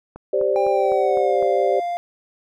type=click train; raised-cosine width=1 ms; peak=-22 dBFS; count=6; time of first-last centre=0.16-1.426 s; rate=3.95 Hz
type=chord; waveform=sine; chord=G suspended fourth; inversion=none; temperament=just; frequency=392 / 522.7 / 588 Hz; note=G4 / C5 / D5; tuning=0 / -2 / +2 cents; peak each=-21 dBFS; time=0.33-1.8 s; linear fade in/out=5 ms
type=tone with pitch glide; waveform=triangle; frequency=797 to 697.8 Hz; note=G5 to F5; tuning=+28 to -2 cents; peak=-20 dBFS; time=0.56-1.97 s; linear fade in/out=0 ms; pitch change=-230 cents; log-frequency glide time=0.7-1.42 s
effects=none